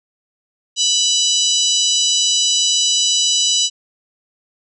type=harmonic tone with a mistuned harmonic; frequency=987.8 Hz; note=B5; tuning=in tune; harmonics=3 / 4 / 5 / 6 / 7 / 8; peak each=-18 / -19 / -23 / -20 / -23 / -24 dBFS; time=0.76-3.7 s; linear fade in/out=50 ms; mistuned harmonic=7; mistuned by=+16 cents; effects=none